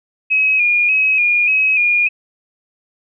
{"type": "tone with vibrato", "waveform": "sine", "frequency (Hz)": 2489, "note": "D#7", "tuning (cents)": 0, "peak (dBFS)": -11, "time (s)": [0.3, 2.09], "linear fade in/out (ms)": 20, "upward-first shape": "square", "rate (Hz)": 1.7, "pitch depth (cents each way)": 43, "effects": []}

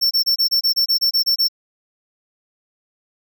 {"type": "tone bursts", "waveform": "square", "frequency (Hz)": 5420, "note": "E8", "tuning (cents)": 47, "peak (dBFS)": -14, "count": 12, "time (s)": [0.01, 1.485], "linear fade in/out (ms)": 20, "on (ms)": 100, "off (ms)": 25, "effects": []}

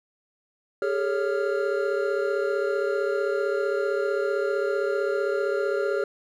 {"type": "tone cluster", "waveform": "triangle", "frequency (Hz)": [402.6, 438.1, 557, 1394], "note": ["G4", "A4", "C#5", "F6"], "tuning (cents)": [46, -7, 8, -4], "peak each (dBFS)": [-24, -28, -26, -31], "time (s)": [0.82, 6.04], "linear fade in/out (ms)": 2, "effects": []}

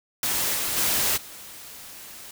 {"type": "noise with level steps", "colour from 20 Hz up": "white", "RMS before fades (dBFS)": [-25, -27, -23, -42], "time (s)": [0.23, 2.31], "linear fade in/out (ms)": 2, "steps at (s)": [0.54, 0.76, 1.16], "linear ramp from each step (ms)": 20, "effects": []}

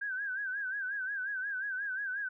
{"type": "tone with vibrato", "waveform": "sine", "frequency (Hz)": 1580, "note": "G6", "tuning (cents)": 13, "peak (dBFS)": -33, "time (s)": [0.01, 2.29], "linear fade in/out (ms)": 10, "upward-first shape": "sine", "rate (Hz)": 5.6, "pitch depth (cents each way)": 100, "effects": []}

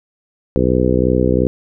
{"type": "harmonic tone", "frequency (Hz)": 62.8, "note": "B1", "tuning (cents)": 30, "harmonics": [1, 2, 3, 4, 5, 6, 7, 8], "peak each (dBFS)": [-20, -20, -20, -20, -20, -20, -20, -20], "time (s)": [0.56, 1.47], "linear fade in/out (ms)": 0, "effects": []}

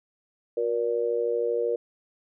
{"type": "tone with amplitude modulation", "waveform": "sine", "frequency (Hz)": 473.1, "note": "A#4", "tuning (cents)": 26, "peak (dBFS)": -19, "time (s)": [0.57, 1.76], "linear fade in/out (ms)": 5, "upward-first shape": "sine", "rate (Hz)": 113, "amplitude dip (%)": 90, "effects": []}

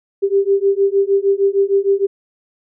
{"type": "beating tone pair", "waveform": "sine", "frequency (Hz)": [392, 398.5], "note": ["G4", "G4"], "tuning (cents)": [0, 28], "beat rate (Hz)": 6.5, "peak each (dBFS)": -15, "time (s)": [0.22, 2.07], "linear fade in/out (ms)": 20, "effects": []}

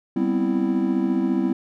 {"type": "chord", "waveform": "triangle", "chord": "C major seventh", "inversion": "second", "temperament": "equal", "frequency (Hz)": [196, 246.9, 261.6, 329.6], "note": ["G3", "B3", "C4", "E4"], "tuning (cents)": [0, 0, 0, 0], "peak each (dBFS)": [-23, -24, -22, -22], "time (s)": [0.16, 1.53], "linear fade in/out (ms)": 5, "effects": []}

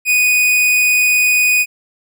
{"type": "tone", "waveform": "45% pulse", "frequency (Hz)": 2481, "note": "D#7", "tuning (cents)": -6, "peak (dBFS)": -10, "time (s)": [0.05, 1.66], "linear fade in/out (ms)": 50, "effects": []}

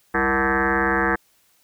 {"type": "tone with frequency modulation", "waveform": "sine", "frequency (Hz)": 1018, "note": "C6", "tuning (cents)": -48, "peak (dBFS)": -17, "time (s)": [0.14, 1.16], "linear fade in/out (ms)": 10, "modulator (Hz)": 137, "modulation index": 6.1, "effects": ["white hiss -61 dBFS RMS until 1.63 s"]}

